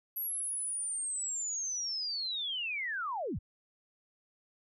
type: linear sweep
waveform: sine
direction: down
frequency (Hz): 11700 to 41.2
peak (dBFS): -33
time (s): 0.16-3.39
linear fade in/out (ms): 10
effects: none